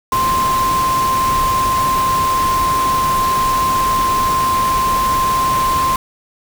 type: tone in noise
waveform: sine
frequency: 1046.5 Hz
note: C6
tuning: in tune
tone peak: -13 dBFS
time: 0.12-5.96 s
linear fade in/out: 2 ms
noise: pink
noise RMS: -23 dBFS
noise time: 0.12-5.96 s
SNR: +7 dB
effects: none